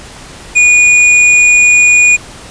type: tone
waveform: square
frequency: 2452 Hz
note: D#7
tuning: 26 cents flat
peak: -4 dBFS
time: 0.55-2.17 s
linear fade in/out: 20 ms
effects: pink hiss -31 dBFS RMS until 2.5 s + resampled to 22050 Hz